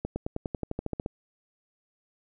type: accelerating click train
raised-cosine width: 2 ms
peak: -17 dBFS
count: 13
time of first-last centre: 0.05-1.061 s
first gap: 110 ms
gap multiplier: 0.95
effects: none